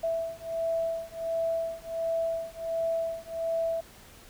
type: beating tone pair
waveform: sine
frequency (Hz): 659.3 / 660.7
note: E5 / E5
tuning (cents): 0 / +4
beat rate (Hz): 1.4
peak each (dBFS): -31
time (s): 0.03-3.81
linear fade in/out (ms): 10
effects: pink hiss -52 dBFS RMS until 4.29 s